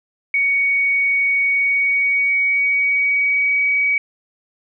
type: tone with pitch glide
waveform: sine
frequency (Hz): 2237 to 2266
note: C#7 to C#7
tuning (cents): +15 to +37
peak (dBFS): -14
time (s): 0.34-3.98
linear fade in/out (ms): 2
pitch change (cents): +22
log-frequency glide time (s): 1.45-3.62
effects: none